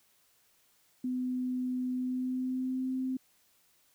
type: tone with pitch glide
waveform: sine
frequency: 252.8 to 259.5 Hz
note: B3 to C4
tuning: +41 to -14 cents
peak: -30 dBFS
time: 1.04-3.17 s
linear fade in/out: 5 ms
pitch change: +45 cents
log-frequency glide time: 1.93-2.92 s
effects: white hiss -68 dBFS RMS until 3.94 s